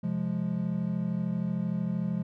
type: chord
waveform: triangle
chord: F minor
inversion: second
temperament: equal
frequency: 130.81 / 174.61 / 207.7 Hz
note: C3 / F3 / Ab3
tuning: 0 / 0 / 0 cents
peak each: -34 / -28 / -30 dBFS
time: 0.03-2.23 s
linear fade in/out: 10 ms
effects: none